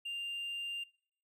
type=tone; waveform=triangle; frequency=2794 Hz; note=F7; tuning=in tune; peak=-35 dBFS; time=0.05-0.84 s; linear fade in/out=10 ms; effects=noise-tail reverb RT60 0.6 s tail -24 dB re dry + tanh soft clip ceiling -31 dBFS